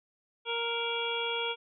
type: harmonic tone with a mistuned harmonic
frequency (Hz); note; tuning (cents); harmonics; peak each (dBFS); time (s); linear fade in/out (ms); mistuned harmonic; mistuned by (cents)
466.2; A#4; 0; 1 / 2 / 3 / 5 / 6 / 7; -35 / -37 / -40 / -37 / -40 / -35; 0.45-1.56; 50; 7; +35
effects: none